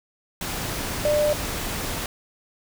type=tone in noise; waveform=sine; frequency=596 Hz; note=D5; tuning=25 cents sharp; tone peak=-18 dBFS; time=1.05-1.33 s; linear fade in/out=2 ms; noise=pink; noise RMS=-29 dBFS; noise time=0.41-2.06 s; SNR=+8 dB; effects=none